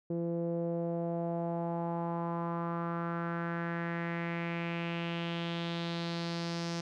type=tone with low-pass filter sweep; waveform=sawtooth; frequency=169.4 Hz; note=E3; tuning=48 cents sharp; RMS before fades=-35 dBFS; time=0.1-6.81 s; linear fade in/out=5 ms; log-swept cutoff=430 to 5500 Hz; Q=3.3; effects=none